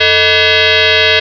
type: tone with frequency modulation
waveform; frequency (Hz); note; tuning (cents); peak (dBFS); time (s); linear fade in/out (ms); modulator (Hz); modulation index
sine; 626; D#5; +10; -6; 0-1.2; 10; 534; 6.7
effects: none